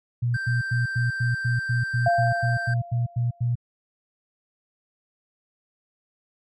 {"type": "tone bursts", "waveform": "sine", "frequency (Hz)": 120.4, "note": "B2", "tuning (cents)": -44, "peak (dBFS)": -20, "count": 14, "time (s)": [0.22, 3.555], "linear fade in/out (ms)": 10, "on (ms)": 150, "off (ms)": 95}
{"type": "tone", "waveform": "triangle", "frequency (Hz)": 1568, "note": "G6", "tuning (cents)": 0, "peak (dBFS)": -25, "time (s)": [0.34, 2.74], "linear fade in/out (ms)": 5}
{"type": "tone with exponential decay", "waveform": "sine", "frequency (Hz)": 691, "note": "F5", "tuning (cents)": -19, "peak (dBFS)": -16, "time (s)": [2.06, 3.54], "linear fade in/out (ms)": 5, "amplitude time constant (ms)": 320}
{"effects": ["MP3 48 kbps"]}